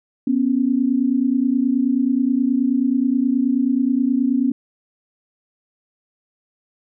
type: tone pair together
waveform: sine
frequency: 245.3 / 274.7 Hz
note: B3 / C#4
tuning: -12 / -16 cents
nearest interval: major second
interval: 196 cents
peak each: -18 dBFS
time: 0.27-4.52 s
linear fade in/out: 5 ms
effects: none